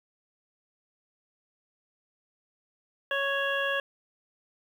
harmonic tone, 554.4 Hz, C#5, in tune, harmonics 1 / 2 / 3 / 5 / 6, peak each -31 / -35 / -29 / -35 / -38 dBFS, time 3.11-3.8 s, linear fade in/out 2 ms, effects 9-bit

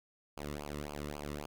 sawtooth tone with flanger, 73.42 Hz, D2, in tune, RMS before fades -42 dBFS, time 0.37-1.46 s, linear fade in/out 5 ms, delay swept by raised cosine 0.52 to 1.3 ms, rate 3.7 Hz, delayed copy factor -1, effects none

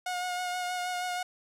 sawtooth tone with vibrato, 722 Hz, F#5, 43 cents flat, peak -27 dBFS, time 0.06-1.23 s, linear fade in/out 5 ms, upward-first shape sine, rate 6.3 Hz, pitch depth 20 cents each way, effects low-pass 11000 Hz 12 dB/octave

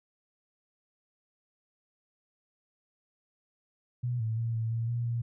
sine tone with pitch steps, 122.4 / 111.4 / 115.3 / 112.9 / 114.9 / 118.9 / 117.7 Hz, B2 / A2 / A#2 / A2 / A#2 / A#2 / A#2, -15 / +22 / -19 / +45 / -25 / +35 / +17 cents, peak -28 dBFS, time 4.03-5.22 s, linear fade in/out 10 ms, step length 170 ms, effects none

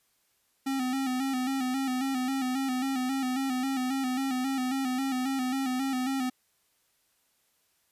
square tone with vibrato, 261.6 Hz, C4, in tune, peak -28 dBFS, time 0.66-6.3 s, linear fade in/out 10 ms, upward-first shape square, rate 3.7 Hz, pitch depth 53 cents each way, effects white hiss -71 dBFS RMS until 7.91 s + resampled to 32000 Hz

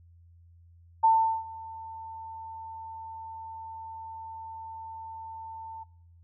sine tone with ADSR envelope, 895 Hz, A5, 29 cents sharp, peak -16 dBFS, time 1.03-5.84 s, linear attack 14 ms, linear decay 390 ms, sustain -22 dB, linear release 14 ms, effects noise-tail reverb RT60 0.6 s tail -21 dB re dry + added 85 Hz sine -53 dBFS peak until 6.23 s

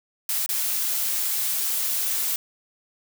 blue noise with dropouts, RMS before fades -25 dBFS, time 0.29-2.36 s, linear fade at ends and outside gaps 2 ms, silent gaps 0.462-0.49 s, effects none

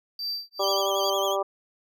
triangle tone with tremolo, 4670 Hz, D8, 11 cents flat, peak -26 dBFS, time 0.19-1.1 s, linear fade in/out 2 ms, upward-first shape sine, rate 2.4 Hz, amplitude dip 100%
harmonic tone, 196 Hz, G3, in tune, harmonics 2 / 3 / 4 / 5 / 6, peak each -29 / -27 / -31 / -33 / -31 dBFS, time 0.59-1.43 s, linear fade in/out 10 ms
35% pulse tone with vibrato, 3218 Hz, G7, 45 cents sharp, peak -28 dBFS, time 0.59-1.37 s, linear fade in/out 50 ms, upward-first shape sine, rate 11 Hz, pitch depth 76 cents each way
effects none

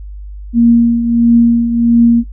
sine tone with tremolo, 234.2 Hz, A#3, 8 cents sharp, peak -3 dBFS, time 0.53-2.24 s, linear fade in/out 50 ms, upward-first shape triangle, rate 1.5 Hz, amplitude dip 65%, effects noise-tail reverb RT60 0.1 s tail -19 dB re dry + added 50 Hz sine -25 dBFS peak until 2.32 s

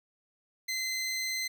20% pulse tone with vibrato, 2058 Hz, C7, 29 cents flat, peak -26 dBFS, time 0.68-1.48 s, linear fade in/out 10 ms, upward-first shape triangle, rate 20 Hz, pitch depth 9 cents each way, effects none

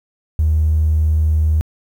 triangle tone, 77.78 Hz, D#2, in tune, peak -8 dBFS, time 0.39-1.61 s, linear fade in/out 0 ms, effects tanh soft clip ceiling -9 dBFS + 8-bit

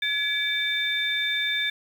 sine tone cluster, 1695 / 2299 / 3584 Hz, G#6 / D7 / A7, +35 / -37 / +31 cents, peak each -28 / -29 / -26 dBFS, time 0.02-1.7 s, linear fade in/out 5 ms, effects 8-bit

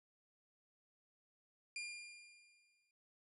sawtooth tone with exponential decay, 2405 Hz, D7, 41 cents sharp, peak -38 dBFS, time 1.76-2.91 s, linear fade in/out 2 ms, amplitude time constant 250 ms, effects resampled to 24000 Hz

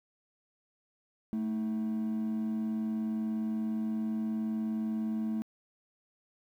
triangle tone pair together, 220 / 319.4 Hz, A3 / D#4, 0 / +45 cents, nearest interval tritone, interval 645 cents, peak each -27 / -38 dBFS, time 1.33-5.42 s, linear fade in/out 0 ms, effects tanh soft clip ceiling -26 dBFS + 11-bit

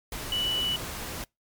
sine tone in noise, 2960 Hz, F#7, in tune, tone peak -25 dBFS, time 0.32-0.76 s, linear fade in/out 2 ms, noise pink, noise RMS -36 dBFS, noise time 0.12-1.24 s, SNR +8 dB, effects noise-tail reverb RT60 0.2 s tail -26 dB re dry + MP3 96 kbps

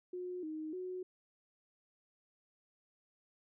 sine tone with pitch steps, 361.3 / 311.8 / 367.1 Hz, F#4 / D#4 / F#4, -41 / +4 / -14 cents, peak -39 dBFS, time 0.13-1.03 s, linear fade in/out 5 ms, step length 300 ms, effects none

